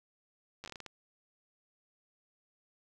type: slowing click train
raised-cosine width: 0.2 ms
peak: -27 dBFS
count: 9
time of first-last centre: 0.64-0.863 s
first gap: 9 ms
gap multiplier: 1.31
effects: none